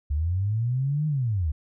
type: linear two-way sweep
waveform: sine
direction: up then down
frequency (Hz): 69.3 to 155.56 to 69.3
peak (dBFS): -22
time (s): 0.1-1.52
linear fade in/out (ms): 10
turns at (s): 1.07
effects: none